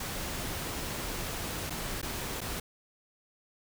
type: noise with dropouts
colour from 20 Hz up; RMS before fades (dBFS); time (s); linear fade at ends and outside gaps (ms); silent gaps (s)
pink; -36; 0-2.6; 5; 1.698-1.704 / 2.016-2.027 / 2.407-2.414
effects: none